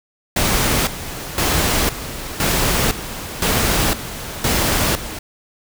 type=noise with tremolo; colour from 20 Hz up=pink; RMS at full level=-17 dBFS; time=0.36-5.19 s; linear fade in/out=5 ms; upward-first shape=square; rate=0.98 Hz; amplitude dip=75%; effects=none